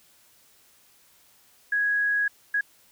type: tone bursts at uneven times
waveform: sine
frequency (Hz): 1661.2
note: G#6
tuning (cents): 0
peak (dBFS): -21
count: 2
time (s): 1.72-2.28 / 2.54-2.61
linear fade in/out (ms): 5
effects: white hiss -59 dBFS RMS until 2.91 s